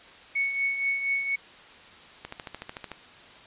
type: tone with tremolo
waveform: sine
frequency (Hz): 2217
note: C#7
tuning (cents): 0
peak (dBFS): -22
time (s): 0.35-1.36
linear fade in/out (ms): 10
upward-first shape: triangle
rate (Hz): 4.2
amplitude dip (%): 60
type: click train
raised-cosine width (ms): 0.3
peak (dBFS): -20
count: 10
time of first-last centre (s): 2.25-2.917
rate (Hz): 13.5
effects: white hiss -49 dBFS RMS until 3.46 s + resampled to 8000 Hz